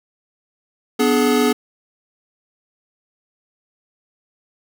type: chord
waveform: square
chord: G# diminished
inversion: first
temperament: equal with one note detuned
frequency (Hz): 246.9 / 293.7 / 424.5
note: B3 / D4 / G#4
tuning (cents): 0 / 0 / +38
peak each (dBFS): -18 / -22 / -18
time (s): 0.99-1.53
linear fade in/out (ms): 10
effects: none